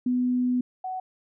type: tone pair in turn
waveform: sine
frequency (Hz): 249.1 / 746.5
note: B3 / F#5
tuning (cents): +15 / +15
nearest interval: octave + perfect fifth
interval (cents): 1900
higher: second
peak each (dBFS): -21 / -29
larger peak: first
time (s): 0.06-0.61 / 0.84-1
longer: first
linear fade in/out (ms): 5
effects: none